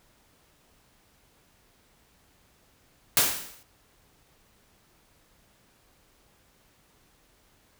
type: noise with exponential decay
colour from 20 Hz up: white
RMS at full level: -18 dBFS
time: 3.17-3.63 s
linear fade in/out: 1 ms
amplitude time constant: 100 ms
effects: pink hiss -63 dBFS RMS until 7.79 s